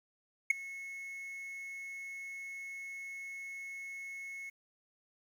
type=tone with ADSR envelope; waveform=triangle; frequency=2187 Hz; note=C#7; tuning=24 cents flat; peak=-18 dBFS; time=0.5-4.5 s; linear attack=6 ms; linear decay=10 ms; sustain=-22 dB; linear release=10 ms; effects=10-bit